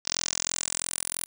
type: tone with band-pass filter sweep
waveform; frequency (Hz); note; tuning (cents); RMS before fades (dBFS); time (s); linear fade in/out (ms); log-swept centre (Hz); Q
10% pulse; 43; F1; -26; -31; 0.05-1.26; 10; 5400 to 11000; 3.3
effects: none